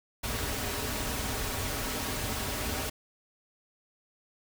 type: noise with comb filter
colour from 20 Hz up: pink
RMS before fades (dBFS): -33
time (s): 0.23-2.9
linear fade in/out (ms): 10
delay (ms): 5.8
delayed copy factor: -0.55
effects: none